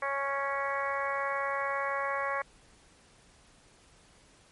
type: harmonic tone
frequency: 277.2 Hz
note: C#4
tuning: in tune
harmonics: 2 / 3 / 4 / 5 / 6 / 7 / 8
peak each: -35 / -39 / -33 / -41 / -38 / -38 / -41 dBFS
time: 0.02-2.42 s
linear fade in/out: 5 ms
effects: pink hiss -60 dBFS RMS until 4.51 s + MP3 48 kbps